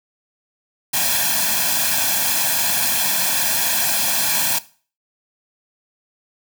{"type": "noise with comb filter", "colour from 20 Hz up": "white", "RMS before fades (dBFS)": -19, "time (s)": [0.93, 4.59], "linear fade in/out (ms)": 10, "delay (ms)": 1.2, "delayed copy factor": 0.8, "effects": ["noise-tail reverb RT60 0.4 s tail -18 dB re dry", "high-pass 150 Hz 12 dB/octave"]}